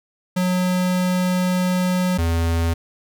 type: tone pair in turn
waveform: square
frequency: 182.1 / 83.3 Hz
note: F#3 / E2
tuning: -27 / +19 cents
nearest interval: octave + major second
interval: 1354 cents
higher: first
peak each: -18 dBFS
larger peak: neither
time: 0.36-2.18 / 2.18-2.74 s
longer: first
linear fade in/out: 10 ms
effects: none